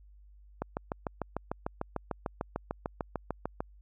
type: click train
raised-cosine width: 1 ms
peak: -18 dBFS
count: 21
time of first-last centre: 0.62-3.605 s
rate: 6.7 Hz
effects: added 50 Hz sine -53 dBFS peak until 3.81 s